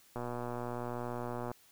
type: click train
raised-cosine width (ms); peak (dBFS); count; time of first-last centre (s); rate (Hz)
1; -25; 165; 0.16-1.515; 121
effects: white hiss -63 dBFS RMS until 1.71 s